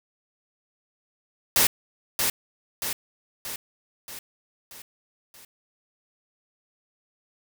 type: noise with echo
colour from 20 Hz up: white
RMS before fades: -19 dBFS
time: 1.56-1.67 s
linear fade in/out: 2 ms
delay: 630 ms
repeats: 6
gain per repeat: -5 dB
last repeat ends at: 5.45 s
effects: none